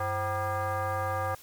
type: tone with frequency modulation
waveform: sine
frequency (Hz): 336.8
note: E4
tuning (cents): +37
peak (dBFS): -27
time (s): 0-1.35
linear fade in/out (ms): 5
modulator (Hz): 432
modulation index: 2.6
effects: white hiss -52 dBFS RMS until 1.42 s + MP3 96 kbps